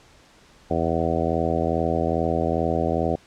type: harmonic tone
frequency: 82.4 Hz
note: E2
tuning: in tune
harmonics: 1 / 2 / 3 / 4 / 5 / 6 / 7 / 8 / 9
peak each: -29 / -29 / -29 / -29 / -29 / -29 / -29 / -29 / -29 dBFS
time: 0.7-3.16 s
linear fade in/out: 10 ms
effects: pink hiss -53 dBFS RMS until 3.26 s + low-pass 7000 Hz 12 dB/octave